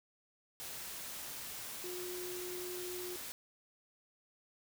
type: tone in noise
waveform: sine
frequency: 360 Hz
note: F#4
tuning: 47 cents flat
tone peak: -42 dBFS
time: 1.84-3.16 s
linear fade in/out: 0 ms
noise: white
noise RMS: -45 dBFS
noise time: 0.6-3.32 s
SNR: 0 dB
effects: none